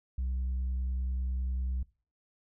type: tone with vibrato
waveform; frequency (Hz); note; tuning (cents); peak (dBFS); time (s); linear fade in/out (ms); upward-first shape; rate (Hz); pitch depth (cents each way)
sine; 63.7; C2; -46; -27; 0.18-1.83; 5; triangle; 10; 12
effects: noise-tail reverb RT60 0.4 s tail -24 dB re dry + tanh soft clip ceiling -28 dBFS

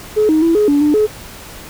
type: tone with pitch steps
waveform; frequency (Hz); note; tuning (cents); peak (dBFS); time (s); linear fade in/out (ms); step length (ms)
sine; 426.9 / 312.9 / 331.4 / 420 / 287.7 / 297.7 / 426.2; G#4 / D#4 / E4 / G#4 / D4 / D4 / G#4; +48 / +10 / +9 / +19 / -36 / +24 / +45; -8; 0.16-1.07; 20; 130
effects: tanh soft clip ceiling -5 dBFS + pink hiss -34 dBFS RMS until 1.69 s

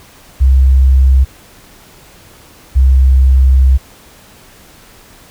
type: tone pair in turn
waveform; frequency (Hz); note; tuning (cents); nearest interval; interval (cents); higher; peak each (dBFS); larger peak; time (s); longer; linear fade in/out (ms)
sine; 65.9 / 65.63; C2 / C2; +13 / +6; unison; 7; first; -4; neither; 0.4-1.25 / 2.75-3.78; second; 20
effects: pink hiss -41 dBFS RMS until 5.3 s

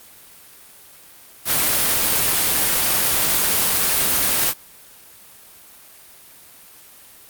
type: noise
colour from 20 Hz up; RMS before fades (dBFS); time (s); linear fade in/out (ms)
white; -18; 1.45-4.54; 50
effects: white hiss -45 dBFS RMS until 7.29 s + Opus 32 kbps

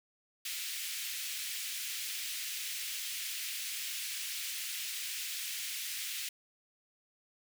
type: high-pass noise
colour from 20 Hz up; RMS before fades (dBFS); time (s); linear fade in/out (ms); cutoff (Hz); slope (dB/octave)
pink; -39; 0.45-6.29; 5; 2200; 24
effects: none

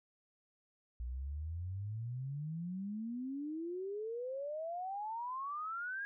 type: exponential sweep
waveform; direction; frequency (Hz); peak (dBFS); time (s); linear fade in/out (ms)
sine; up; 58.3 to 1652; -38; 1-6.05; 0
effects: none

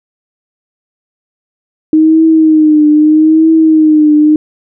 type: tone with vibrato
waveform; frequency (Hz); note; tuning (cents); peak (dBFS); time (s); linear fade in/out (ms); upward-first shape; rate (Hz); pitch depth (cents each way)
sine; 311.1; D#4; 0; -3; 1.93-4.36; 2; triangle; 0.79; 67
effects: none

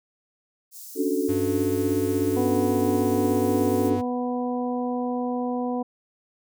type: high-pass noise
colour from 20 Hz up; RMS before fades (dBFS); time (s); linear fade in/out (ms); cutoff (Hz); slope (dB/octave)
white; -41; 0.71-3.92; 50; 5500; 24
type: chord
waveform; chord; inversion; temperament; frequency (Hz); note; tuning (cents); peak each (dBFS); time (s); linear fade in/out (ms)
sine; D major seventh; third; equal; 277.2 / 293.7 / 370 / 440; C#4 / D4 / F#4 / A4; 0 / 0 / 0 / 0; -27; 0.95-3.99; 50
type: tone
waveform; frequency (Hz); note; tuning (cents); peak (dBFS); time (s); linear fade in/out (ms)
square; 98.9; G2; +16; -31; 1.28-4.02; 20
type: harmonic tone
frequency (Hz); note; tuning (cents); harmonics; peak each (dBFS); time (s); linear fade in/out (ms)
246.9; B3; 0; 1 / 2 / 3 / 4; -26 / -30 / -32 / -37; 2.36-5.83; 10
effects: none

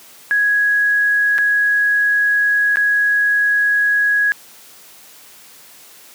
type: tone with dropouts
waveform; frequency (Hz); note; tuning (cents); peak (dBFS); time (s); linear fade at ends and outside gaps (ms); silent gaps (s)
sine; 1665; G#6; +4; -12; 0.31-4.32; 0; 1.381-1.386 / 2.758-2.77
effects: white hiss -43 dBFS RMS until 6.14 s + high-pass 150 Hz 12 dB/octave

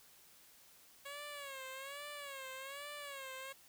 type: tone with vibrato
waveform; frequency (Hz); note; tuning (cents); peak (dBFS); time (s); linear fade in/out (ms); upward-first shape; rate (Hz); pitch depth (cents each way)
10% pulse; 554.4; C#5; 0; -37; 1.05-3.53; 10; sine; 1.2; 100
effects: white hiss -63 dBFS RMS until 3.68 s

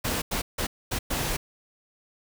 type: noise bursts at uneven times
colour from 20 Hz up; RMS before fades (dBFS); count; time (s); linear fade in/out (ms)
pink; -28; 5; 0.04-0.22 / 0.31-0.42 / 0.58-0.67 / 0.91-0.99 / 1.1-1.37; 10
effects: none

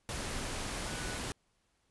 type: tone in noise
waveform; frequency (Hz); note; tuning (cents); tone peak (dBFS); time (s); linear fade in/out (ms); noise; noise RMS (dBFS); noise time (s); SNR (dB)
sine; 1480; F#6; 0; -47; 0.87-1.18; 0; pink; -38; 0.09-1.32; -12
effects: pink hiss -75 dBFS RMS until 1.9 s + resampled to 24000 Hz

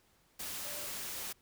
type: tone in noise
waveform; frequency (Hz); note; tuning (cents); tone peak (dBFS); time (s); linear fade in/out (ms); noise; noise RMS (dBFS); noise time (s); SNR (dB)
sine; 587.3; D5; 0; -49; 0.64-0.87; 10; white; -41; 0.39-1.33; -11
effects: pink hiss -69 dBFS RMS until 1.41 s

